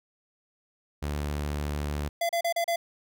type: tone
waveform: sawtooth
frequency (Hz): 73.42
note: D2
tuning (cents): 0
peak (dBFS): -25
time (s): 1.02-2.09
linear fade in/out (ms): 10
type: tone bursts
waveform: square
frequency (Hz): 680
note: F5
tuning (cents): -46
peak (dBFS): -25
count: 5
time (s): 2.21-2.76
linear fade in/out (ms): 5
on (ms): 82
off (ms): 35
effects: none